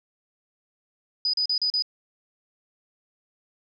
sine tone bursts, 4970 Hz, D#8, 3 cents flat, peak -21 dBFS, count 5, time 1.25-1.823 s, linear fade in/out 2 ms, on 85 ms, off 37 ms, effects none

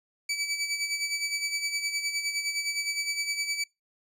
20% pulse tone with tremolo, 2299 Hz, D7, 37 cents flat, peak -21 dBFS, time 0.29-3.64 s, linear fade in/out 5 ms, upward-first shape sine, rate 9.7 Hz, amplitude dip 60%, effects noise-tail reverb RT60 0.2 s tail -24 dB re dry + resampled to 32000 Hz

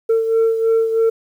sine beating tone pair, 451.1 / 454.2 Hz, A4 / A#4, +43 / -45 cents, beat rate 3.1 Hz, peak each -12 / -19 dBFS, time 0.09-1.1 s, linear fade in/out 10 ms, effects tanh soft clip ceiling -10 dBFS + 8-bit

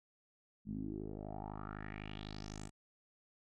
10% pulse tone with low-pass filter sweep, 51.91 Hz, G#1, in tune, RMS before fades -45 dBFS, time 0.65-2.71 s, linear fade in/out 50 ms, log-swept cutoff 200 to 8800 Hz, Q 4.6, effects none

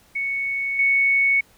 sine tone with level steps, 2217 Hz, C#7, in tune, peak -22 / -15 dBFS, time 0.15-1.41 s, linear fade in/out 10 ms, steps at 0.79 s, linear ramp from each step 2 ms, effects pink hiss -55 dBFS RMS until 1.57 s

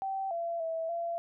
sine tone with pitch steps, 774 / 678 / 653 / 680 Hz, G5 / E5 / E5 / F5, -22 / +49 / -17 / -46 cents, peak -31 dBFS, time 0.02-1.18 s, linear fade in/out 0 ms, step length 290 ms, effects none

